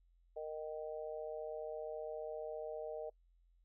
harmonic tone, 154.8 Hz, D#3, 9 cents flat, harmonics 3 / 4 / 5, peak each -44 / -44 / -52 dBFS, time 0.36-3.1 s, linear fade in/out 10 ms, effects noise-tail reverb RT60 0.1 s tail -24 dB re dry + added 43 Hz sine -67 dBFS peak until 3.64 s

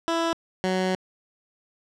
15% pulse tone pair in turn, 332 / 186.11 Hz, E4 / F#3, +12 / +10 cents, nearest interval minor seventh, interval 1002 cents, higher first, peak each -16 dBFS, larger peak neither, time 0.08-0.33 / 0.64-0.95 s, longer second, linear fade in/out 0 ms, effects low-pass 6000 Hz 12 dB/octave

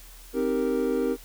triangle chord, C minor seventh, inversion none, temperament equal, 261.6 / 311.1 / 392 / 466.2 Hz, C4 / Eb4 / G4 / Bb4, 0 / 0 / 0 / 0 cents, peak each -26 / -29 / -27 / -25 dBFS, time 0.33-1.17 s, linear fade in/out 50 ms, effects added 40 Hz sine -46 dBFS peak until 1.24 s + white hiss -50 dBFS RMS until 1.24 s

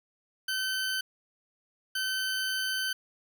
20% pulse tone bursts at uneven times, 1531 Hz, G6, 41 cents flat, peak -24 dBFS, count 2, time 0.48-1.01 / 1.95-2.93 s, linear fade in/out 5 ms, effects none

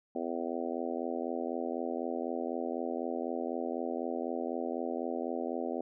harmonic tone, 84 Hz, E2, 33 cents sharp, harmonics 3 / 4 / 5 / 6 / 7 / 8 / 9, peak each -38 / -39 / -40 / -41 / -41 / -42 / -43 dBFS, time 0.15-5.81 s, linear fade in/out 5 ms, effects none

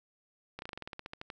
slowing click train, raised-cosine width 0.3 ms, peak -25 dBFS, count 14, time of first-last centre 0.59-1.302 s, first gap 31 ms, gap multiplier 1.09, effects none

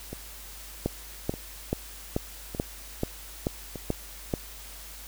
two click trains, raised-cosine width 2 ms, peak -12 / -22 dBFS, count 9 / 4, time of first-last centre 0.86-4.338 / 0.13-3.758 s, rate 2.3 / 0.827 Hz, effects added 50 Hz sine -46 dBFS peak until 5.07 s + white hiss -45 dBFS RMS until 5.07 s

